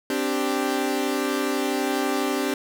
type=chord; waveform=sawtooth; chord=C suspended second; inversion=none; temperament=equal; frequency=261.6 / 293.7 / 392 Hz; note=C4 / D4 / G4; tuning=0 / 0 / 0 cents; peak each=-23 dBFS; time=0.1-2.54 s; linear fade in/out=2 ms; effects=none